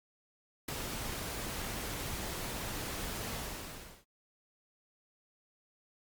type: noise with ADSR envelope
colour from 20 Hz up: pink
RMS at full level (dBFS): -34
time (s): 0.68-4.05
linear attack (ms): 8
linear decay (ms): 4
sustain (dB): -5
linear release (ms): 710
effects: Opus 48 kbps